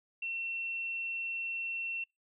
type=tone; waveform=sine; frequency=2710 Hz; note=E7; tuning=47 cents sharp; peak=-34 dBFS; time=0.22-2.04 s; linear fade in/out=5 ms; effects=noise-tail reverb RT60 0.2 s tail -26 dB re dry